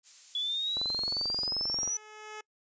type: noise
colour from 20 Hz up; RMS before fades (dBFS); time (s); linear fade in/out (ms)
violet; -43; 0.03-1.5; 50
type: exponential sweep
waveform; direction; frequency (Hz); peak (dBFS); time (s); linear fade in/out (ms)
sine; up; 3392 to 5960; -29; 0.35-1.97; 2
type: click train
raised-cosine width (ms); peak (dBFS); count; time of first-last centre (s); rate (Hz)
1; -27; 26; 0.77-1.876; 22.6
type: tone with exponential growth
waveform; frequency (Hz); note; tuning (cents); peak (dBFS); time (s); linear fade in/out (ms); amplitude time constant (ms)
10% pulse; 427.8; A4; -49; -31; 0.98-2.41; 5; 310
effects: noise-tail reverb RT60 0.1 s tail -25 dB re dry + resampled to 16000 Hz